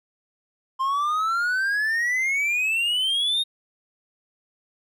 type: exponential sweep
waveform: triangle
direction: up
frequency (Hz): 1046.5 to 3729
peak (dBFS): -19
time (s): 0.79-3.44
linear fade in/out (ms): 20
effects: none